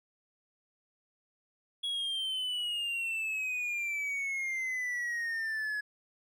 triangle exponential sweep, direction down, 3350 to 1685 Hz, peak -30 dBFS, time 1.83-5.81 s, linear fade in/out 10 ms, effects none

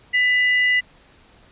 sine tone pair together, 1992 / 2845 Hz, B6 / F7, +14 / +31 cents, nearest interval tritone, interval 617 cents, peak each -15 / -25 dBFS, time 0.13-0.81 s, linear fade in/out 20 ms, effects pink hiss -52 dBFS RMS until 1.51 s + resampled to 8000 Hz

